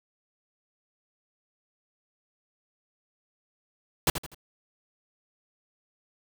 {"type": "noise with echo", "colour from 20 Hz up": "pink", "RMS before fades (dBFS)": -22, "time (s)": [4.07, 4.1], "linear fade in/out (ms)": 2, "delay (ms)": 82, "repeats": 3, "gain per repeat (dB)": -9, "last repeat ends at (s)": 4.346, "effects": []}